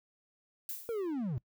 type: noise with exponential decay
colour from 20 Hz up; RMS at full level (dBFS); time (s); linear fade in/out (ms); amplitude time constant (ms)
violet; -37; 0.69-1.13; 1; 95
type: linear sweep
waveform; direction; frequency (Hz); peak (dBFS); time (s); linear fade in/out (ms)
triangle; down; 477.9 to 110; -30; 0.89-1.38; 0
effects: noise-tail reverb RT60 0.1 s tail -22 dB re dry